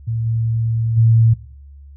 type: tone with level steps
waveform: sine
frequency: 113.7 Hz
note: A#2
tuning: 43 cents flat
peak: -18 / -16 / -9 dBFS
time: 0.07-1.34 s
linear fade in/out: 10 ms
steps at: 0.25 / 0.96 s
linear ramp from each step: 20 ms
effects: noise-tail reverb RT60 0.5 s tail -20 dB re dry + added 70 Hz sine -37 dBFS peak until 1.96 s